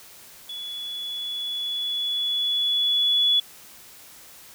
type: tone with level ramp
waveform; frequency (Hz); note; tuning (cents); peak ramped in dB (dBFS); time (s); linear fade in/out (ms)
sine; 3410; G#7; +45; -32 to -16; 0.49-3.4; 5
effects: white hiss -47 dBFS RMS until 4.54 s